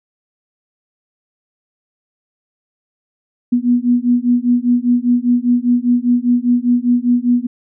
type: beating tone pair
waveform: sine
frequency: 241 / 246 Hz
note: B3 / B3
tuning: -42 / -7 cents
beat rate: 5 Hz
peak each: -14 dBFS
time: 3.52-7.47 s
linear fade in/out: 10 ms
effects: none